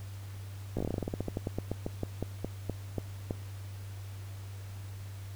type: slowing click train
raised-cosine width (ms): 2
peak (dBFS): -19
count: 25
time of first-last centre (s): 0.77-3.309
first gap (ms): 16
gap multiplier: 1.14
effects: added 98 Hz sine -40 dBFS peak until 5.35 s + pink hiss -54 dBFS RMS until 5.35 s